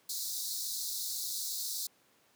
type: high-pass noise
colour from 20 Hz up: pink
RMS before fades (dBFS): -37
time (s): 0.09-1.87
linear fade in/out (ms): 5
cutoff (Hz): 3800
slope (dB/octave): 96
effects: pink hiss -67 dBFS RMS until 2.35 s + high-pass 200 Hz 12 dB/octave